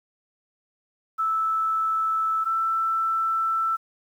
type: tone pair in turn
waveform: sine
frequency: 1313 / 1329.8 Hz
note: E6 / E6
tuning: -7 / +15 cents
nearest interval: unison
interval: 22 cents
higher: second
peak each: -21 dBFS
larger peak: neither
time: 1.18-2.45 / 2.45-3.77 s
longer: second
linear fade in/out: 20 ms
effects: 9-bit